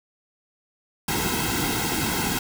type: noise with comb filter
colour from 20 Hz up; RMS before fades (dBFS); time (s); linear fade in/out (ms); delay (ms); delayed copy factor
pink; -25; 1.08-2.39; 5; 1.7; -1
effects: none